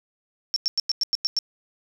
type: tone bursts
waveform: sine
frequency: 5450 Hz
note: F8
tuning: 43 cents flat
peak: -19 dBFS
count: 8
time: 0.54-1.388 s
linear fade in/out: 0 ms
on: 22 ms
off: 96 ms
effects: none